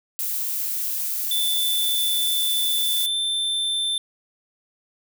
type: noise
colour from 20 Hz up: violet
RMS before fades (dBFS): -26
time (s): 0.19-3.06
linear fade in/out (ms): 0
type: tone with pitch glide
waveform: square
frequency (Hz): 3520 to 3555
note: A7 to A7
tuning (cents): 0 to +17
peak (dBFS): -22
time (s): 1.31-3.98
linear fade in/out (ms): 2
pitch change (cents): +17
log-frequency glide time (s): 3.01-3.16
effects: none